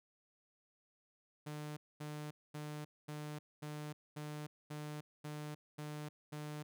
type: tone bursts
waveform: sawtooth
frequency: 150 Hz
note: D3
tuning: 37 cents sharp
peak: -39 dBFS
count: 10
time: 1.46-6.63 s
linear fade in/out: 10 ms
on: 310 ms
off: 230 ms
effects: none